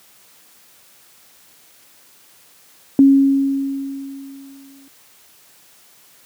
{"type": "tone with exponential decay", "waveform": "sine", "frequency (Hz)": 274.1, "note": "C#4", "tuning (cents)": -19, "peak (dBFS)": -5, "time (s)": [2.99, 4.88], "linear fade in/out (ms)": 1, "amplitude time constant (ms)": 410, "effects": ["white hiss -50 dBFS RMS until 6.25 s", "high-pass 100 Hz 12 dB/octave"]}